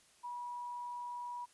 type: tone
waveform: sine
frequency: 970 Hz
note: B5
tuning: 31 cents flat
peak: -40 dBFS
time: 0.23-1.46 s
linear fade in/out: 20 ms
effects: white hiss -66 dBFS RMS until 1.53 s + resampled to 24000 Hz